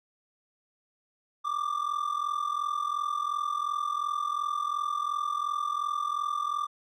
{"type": "ring-modulated tone", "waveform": "triangle", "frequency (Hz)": 1181, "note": "D6", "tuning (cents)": 9, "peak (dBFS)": -23, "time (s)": [1.44, 6.67], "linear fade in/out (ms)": 20, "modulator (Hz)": 21.4, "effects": []}